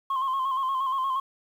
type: tone with vibrato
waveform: sine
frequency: 1063 Hz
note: C6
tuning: 27 cents sharp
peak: -22 dBFS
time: 0.1-1.2 s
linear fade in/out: 5 ms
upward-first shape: square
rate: 8.5 Hz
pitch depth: 41 cents each way
effects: tanh soft clip ceiling -22 dBFS + 9-bit